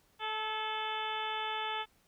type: harmonic tone with a mistuned harmonic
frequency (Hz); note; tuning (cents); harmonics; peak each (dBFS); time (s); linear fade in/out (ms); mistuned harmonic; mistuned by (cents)
435.6; A4; -17; 1 / 2 / 3 / 4 / 5 / 6 / 7 / 8; -45 / -37 / -41 / -44 / -45 / -45 / -43 / -43; 0.19-1.86; 50; 4; -26
effects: pink hiss -69 dBFS RMS until 2.07 s